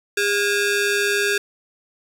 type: ring-modulated tone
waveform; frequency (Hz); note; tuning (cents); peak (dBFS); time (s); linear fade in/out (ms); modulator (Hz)
sawtooth; 1021; C6; -43; -11; 0.17-1.38; 5; 615
effects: low-pass 12000 Hz 12 dB/octave + 7-bit